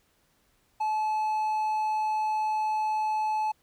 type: tone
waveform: triangle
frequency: 862 Hz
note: A5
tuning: 36 cents flat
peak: -23 dBFS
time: 0.8-3.52 s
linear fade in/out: 10 ms
effects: pink hiss -68 dBFS RMS until 3.62 s